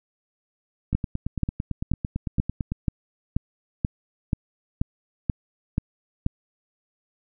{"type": "two click trains", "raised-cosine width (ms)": 5, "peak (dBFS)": [-9, -14], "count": [12, 17], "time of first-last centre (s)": [[0.95, 6.264], [0.93, 2.72]], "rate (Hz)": [2.07, 8.94], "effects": []}